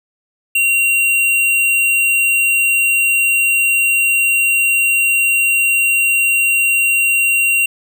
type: tone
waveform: square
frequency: 2754 Hz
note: F7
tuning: 25 cents flat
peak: -12 dBFS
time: 0.55-7.66 s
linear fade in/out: 5 ms
effects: none